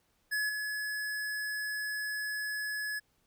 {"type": "tone with level steps", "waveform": "square", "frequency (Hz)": 1700, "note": "G#6", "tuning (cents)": 40, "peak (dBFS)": [-30, -34], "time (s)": [0.31, 3], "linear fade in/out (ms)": 20, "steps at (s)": 0.49, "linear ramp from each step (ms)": 2, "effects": ["pink hiss -73 dBFS RMS until 3.26 s"]}